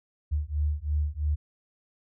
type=beating tone pair; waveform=sine; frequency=73.2 / 76.2 Hz; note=D2 / D#2; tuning=-5 / -36 cents; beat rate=3 Hz; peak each=-28 dBFS; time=0.31-1.36 s; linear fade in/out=20 ms; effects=none